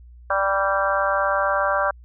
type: harmonic tone with a mistuned harmonic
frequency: 196 Hz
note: G3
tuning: in tune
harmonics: 3 / 4 / 5 / 6 / 7 / 8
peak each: -23 / -27 / -27 / -25 / -26 / -26 dBFS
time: 0.3-1.91 s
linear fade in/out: 5 ms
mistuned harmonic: 6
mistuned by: -25 cents
effects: added 60 Hz sine -42 dBFS peak until 2.04 s